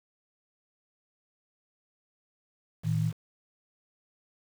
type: tone pair together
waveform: sine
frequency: 112.3 / 158.82 Hz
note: A2 / D#3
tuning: +36 / +36 cents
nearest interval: tritone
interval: 600 cents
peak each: -28 / -27 dBFS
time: 2.83-3.13 s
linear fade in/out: 50 ms
effects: 8-bit